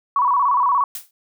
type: tone with vibrato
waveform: sine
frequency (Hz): 1051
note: C6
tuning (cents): +7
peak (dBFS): -14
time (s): 0.16-0.84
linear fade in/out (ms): 2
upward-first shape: square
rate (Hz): 17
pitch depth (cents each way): 110
type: noise with exponential decay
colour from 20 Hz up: blue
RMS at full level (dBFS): -26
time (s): 0.95-1.11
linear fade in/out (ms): 2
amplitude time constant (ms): 34
effects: none